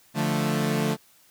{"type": "chord", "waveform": "sawtooth", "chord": "D minor", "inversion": "none", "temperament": "equal", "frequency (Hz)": [146.83, 174.61, 220], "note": ["D3", "F3", "A3"], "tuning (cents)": [0, 0, 0], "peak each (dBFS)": [-23, -25, -22], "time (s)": [0.14, 0.97], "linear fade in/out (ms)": 50, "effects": ["white hiss -58 dBFS RMS until 1.3 s"]}